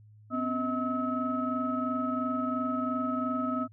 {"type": "tone cluster", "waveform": "sine", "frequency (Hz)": [251.2, 274.1, 636, 1289], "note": ["B3", "C#4", "D#5", "E6"], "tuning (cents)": [30, -19, 38, -39], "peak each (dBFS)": [-30, -37, -36, -32], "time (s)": [0.3, 3.68], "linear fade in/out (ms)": 50, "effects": ["tanh soft clip ceiling -18 dBFS", "added 106 Hz sine -52 dBFS peak until 3.72 s"]}